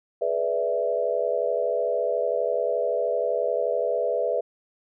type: chord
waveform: sine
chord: E dominant seventh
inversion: first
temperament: equal with one note detuned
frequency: 422.8 / 493.9 / 587.3 / 659.3 Hz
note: G#4 / B4 / D5 / E5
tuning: +31 / 0 / 0 / 0 cents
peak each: -30 / -26 / -28 / -27 dBFS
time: 0.21-4.41 s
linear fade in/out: 10 ms
effects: none